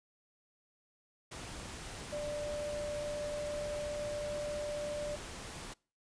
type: tone in noise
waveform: sine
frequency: 591 Hz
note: D5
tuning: 11 cents sharp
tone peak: -36 dBFS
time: 2.12-5.16 s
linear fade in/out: 10 ms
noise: pink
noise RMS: -45 dBFS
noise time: 1.31-5.74 s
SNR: +6 dB
effects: noise-tail reverb RT60 0.4 s tail -25 dB re dry + resampled to 22050 Hz